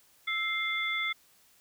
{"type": "tone cluster", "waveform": "sine", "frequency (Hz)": [1320, 2098, 3460], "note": ["E6", "C7", "A7"], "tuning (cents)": [2, 4, -30], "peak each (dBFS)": [-37, -30, -35], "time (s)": [0.27, 1.13], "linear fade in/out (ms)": 10, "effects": ["white hiss -63 dBFS RMS until 1.6 s"]}